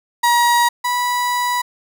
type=tone pair in turn; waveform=35% pulse; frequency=954 / 980.8 Hz; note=A#5 / B5; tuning=+40 / -12 cents; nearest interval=unison; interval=48 cents; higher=second; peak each=-10 / -15 dBFS; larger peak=first; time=0.23-0.69 / 0.84-1.62 s; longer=second; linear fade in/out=10 ms; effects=none